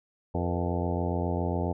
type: harmonic tone with a mistuned harmonic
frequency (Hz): 87.31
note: F2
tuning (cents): 0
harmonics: 1 / 2 / 3 / 4 / 5 / 6 / 7 / 8 / 9 / 10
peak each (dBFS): -30 / -33 / -35 / -36 / -37 / -38 / -38 / -39 / -40 / -40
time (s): 0.34-1.73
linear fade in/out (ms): 10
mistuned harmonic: 6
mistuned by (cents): -76
effects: none